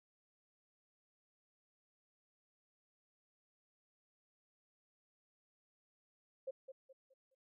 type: tone with echo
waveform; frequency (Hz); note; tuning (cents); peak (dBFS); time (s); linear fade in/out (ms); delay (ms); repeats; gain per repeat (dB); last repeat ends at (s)
sine; 530; C5; +22; -39; 6.47-6.51; 10; 210; 4; -9; 7.35
effects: none